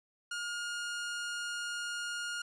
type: tone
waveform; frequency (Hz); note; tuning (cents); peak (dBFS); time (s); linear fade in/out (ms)
sawtooth; 1423; F6; +32; -32; 0.31-2.42; 5
effects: resampled to 22050 Hz